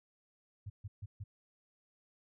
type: tone bursts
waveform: sine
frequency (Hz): 101.1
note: G#2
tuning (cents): -46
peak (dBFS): -40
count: 4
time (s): 0.66-1.24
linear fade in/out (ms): 10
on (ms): 40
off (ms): 140
effects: none